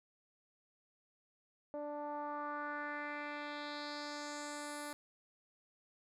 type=tone with low-pass filter sweep; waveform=10% pulse; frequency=293.7 Hz; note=D4; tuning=in tune; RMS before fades=-43 dBFS; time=1.74-4.93 s; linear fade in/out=0 ms; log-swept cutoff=610 to 12000 Hz; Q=2.6; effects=none